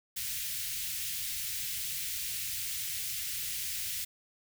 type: band-stop noise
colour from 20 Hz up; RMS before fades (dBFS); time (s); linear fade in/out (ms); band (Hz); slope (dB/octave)
white; -36; 0.16-4.05; 10; 140 to 2000; 24
effects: none